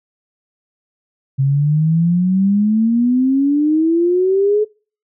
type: exponential sweep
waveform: sine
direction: up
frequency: 133.4 to 430 Hz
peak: -11 dBFS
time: 1.38-4.65 s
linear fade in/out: 20 ms
effects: noise-tail reverb RT60 0.4 s tail -25 dB re dry